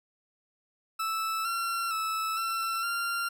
40% pulse tone with pitch steps, 1315 / 1364 / 1309 / 1346 / 1384 Hz, E6 / F6 / E6 / E6 / F6, -5 / -41 / -13 / +36 / -16 cents, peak -28 dBFS, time 0.99-3.29 s, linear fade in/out 10 ms, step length 460 ms, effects none

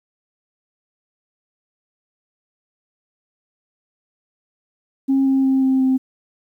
sine tone with pitch steps, 270.2 / 268 / 265.9 / 263.7 / 261.6 Hz, C#4 / C4 / C4 / C4 / C4, -44 / +42 / +28 / +14 / 0 cents, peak -12 dBFS, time 5.08-5.98 s, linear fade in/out 20 ms, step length 180 ms, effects tanh soft clip ceiling -10 dBFS + 9-bit

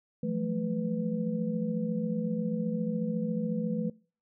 sine tone cluster, 170.4 / 184.7 / 218.4 / 494.1 Hz, F3 / F#3 / A3 / B4, -42 / -3 / -13 / +1 cents, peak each -34 / -36 / -31 / -36 dBFS, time 0.23-3.9 s, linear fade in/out 5 ms, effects noise-tail reverb RT60 0.4 s tail -24 dB re dry

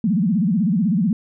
sine tone with vibrato, 196 Hz, G3, in tune, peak -15 dBFS, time 0.04-1.13 s, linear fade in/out 2 ms, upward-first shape sine, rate 16 Hz, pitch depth 290 cents each way, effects none

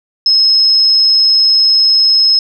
sine tone, 5170 Hz, E8, 34 cents flat, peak -6 dBFS, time 0.26-2.39 s, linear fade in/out 2 ms, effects none

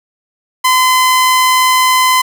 sawtooth tone, 1023 Hz, C6, 39 cents flat, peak -4 dBFS, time 0.64-2.22 s, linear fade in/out 10 ms, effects none

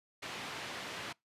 white band-pass noise, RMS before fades -43 dBFS, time 0.22-1.13 s, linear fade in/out 10 ms, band 100 to 3000 Hz, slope 12 dB/octave, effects noise-tail reverb RT60 0.2 s tail -26 dB re dry + resampled to 32000 Hz

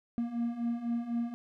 triangle beating tone pair, 232.8 / 236.8 Hz, A#3 / A#3, -2 / +27 cents, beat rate 4 Hz, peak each -34 / -30 dBFS, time 0.18-1.34 s, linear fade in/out 0 ms, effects none

